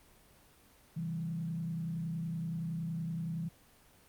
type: tone with frequency modulation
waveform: sine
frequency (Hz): 164.81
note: E3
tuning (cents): 0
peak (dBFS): -34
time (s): 0.96-3.49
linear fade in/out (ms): 10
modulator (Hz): 30.7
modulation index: 0.66
effects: pink hiss -62 dBFS RMS until 4.08 s + Opus 24 kbps